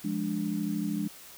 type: chord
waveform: sine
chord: D diminished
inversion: first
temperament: equal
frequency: 174.61 / 207.7 / 293.7 Hz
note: F3 / Ab3 / D4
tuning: 0 / 0 / 0 cents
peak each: -34 / -31 / -33 dBFS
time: 0.04-1.08 s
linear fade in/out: 10 ms
effects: white hiss -49 dBFS RMS until 1.37 s